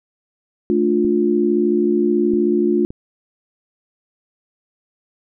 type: chord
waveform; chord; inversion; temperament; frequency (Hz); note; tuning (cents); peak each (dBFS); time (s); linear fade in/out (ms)
sine; D minor; second; just; 220.2 / 293.7 / 352.4; A3 / D4 / F4; +2 / 0 / +16; -19 / -20 / -16; 0.7-2.85; 0
type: clicks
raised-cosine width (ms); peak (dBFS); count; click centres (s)
3; -19; 3; 1.048 / 2.337 / 2.905
effects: none